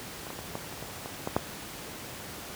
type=clicks; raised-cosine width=1 ms; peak=-26 / -24 / -25 / -18 / -26 / -24 / -22 / -16 / -9 dBFS; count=9; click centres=0.268 / 0.304 / 0.39 / 0.554 / 0.726 / 0.826 / 1.059 / 1.274 / 1.365 s; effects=pink hiss -41 dBFS RMS until 2.55 s + high-pass 80 Hz 12 dB/octave